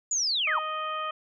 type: linear sweep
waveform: sine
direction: down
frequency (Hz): 7040 to 820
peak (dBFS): -24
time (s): 0.11-0.59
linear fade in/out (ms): 5
type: harmonic tone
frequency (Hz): 622.3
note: D#5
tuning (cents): 0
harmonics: 1 / 2 / 3 / 4 / 5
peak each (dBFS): -38 / -30 / -43 / -42 / -41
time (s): 0.47-1.11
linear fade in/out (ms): 5
effects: none